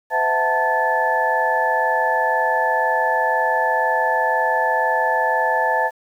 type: tone cluster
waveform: sine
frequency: 511 / 653 / 735 / 887 / 1737 Hz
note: C5 / E5 / F#5 / A5 / A6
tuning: -41 / -17 / -12 / +14 / -23 cents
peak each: -25 / -24 / -27 / -19 / -22 dBFS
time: 0.1-5.91 s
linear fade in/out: 50 ms
effects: 8-bit